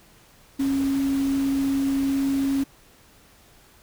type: tone in noise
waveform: sine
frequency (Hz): 273.5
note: C#4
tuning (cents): -23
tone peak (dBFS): -20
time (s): 0.59-2.64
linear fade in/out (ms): 10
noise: pink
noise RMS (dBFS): -38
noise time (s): 0.59-2.64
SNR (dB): +15
effects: pink hiss -54 dBFS RMS until 3.82 s